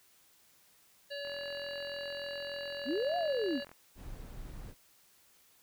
harmonic tone, 568 Hz, C#5, 42 cents sharp, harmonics 1 / 3 / 5 / 7 / 8, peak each -40 / -45 / -47 / -48 / -49 dBFS, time 1.1-3.65 s, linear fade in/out 20 ms
click train, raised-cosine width 0.5 ms, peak -36 dBFS, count 108, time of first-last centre 1.25-3.715 s, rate 43.4 Hz
sine linear two-way sweep, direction up then down, 217.8 to 722 to 217.8 Hz, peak -30 dBFS, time 2.85-3.61 s, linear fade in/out 50 ms, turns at 3.17 s
brown noise, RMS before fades -45 dBFS, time 3.95-4.75 s, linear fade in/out 50 ms
effects white hiss -65 dBFS RMS until 5.62 s

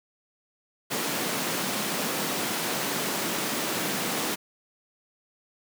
pink high-pass noise, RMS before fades -29 dBFS, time 0.9-4.36 s, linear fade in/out 20 ms, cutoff 170 Hz, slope 24 dB/octave, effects none

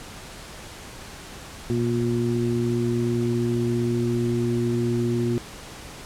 sine tone cluster, 120.3 / 237.9 / 355.4 Hz, B2 / A#3 / F4, -45 / +35 / +30 cents, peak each -25 dBFS, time 1.7-5.38 s, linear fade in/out 0 ms, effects pink hiss -40 dBFS RMS until 6.05 s + low-pass 10000 Hz 12 dB/octave

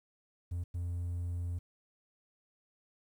triangle tone bursts at uneven times, 87.31 Hz, F2, in tune, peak -31 dBFS, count 2, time 0.51-0.64 / 0.74-1.59 s, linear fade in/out 10 ms, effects tanh soft clip ceiling -27 dBFS + 11-bit

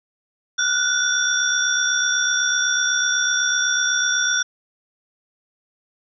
sine tone cluster, 1429 / 1497 / 3499 / 5670 Hz, F6 / F#6 / A7 / F8, +39 / +20 / -10 / +25 cents, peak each -24 / -22 / -24 / -22 dBFS, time 0.58-4.43 s, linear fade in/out 10 ms, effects none

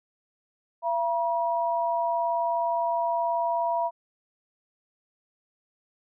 sine tone pair together, 678.1 / 959 Hz, E5 / A#5, +49 / +49 cents, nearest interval tritone, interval 600 cents, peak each -26 / -26 dBFS, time 0.82-3.91 s, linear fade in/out 50 ms, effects none

